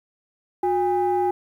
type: tone pair together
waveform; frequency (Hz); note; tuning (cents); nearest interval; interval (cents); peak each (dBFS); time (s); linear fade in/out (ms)
sine; 361.9 / 812.4; F#4 / G#5; -38 / -38; octave + major second; 1400; -20; 0.63-1.31; 5
effects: tanh soft clip ceiling -14 dBFS + 9-bit